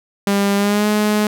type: tone with pitch glide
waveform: sawtooth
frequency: 200.1 to 210.8 Hz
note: G3 to G#3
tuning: +36 to +26 cents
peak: -10 dBFS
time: 0.27-1.27 s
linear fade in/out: 2 ms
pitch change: +90 cents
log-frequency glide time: 0.56-0.87 s
effects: none